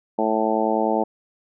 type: harmonic tone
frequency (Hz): 110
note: A2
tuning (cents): 0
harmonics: 2 / 3 / 4 / 5 / 6 / 7 / 8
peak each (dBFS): -26 / -26 / -26 / -26 / -26 / -26 / -26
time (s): 0.18-1.04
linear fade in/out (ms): 10
effects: none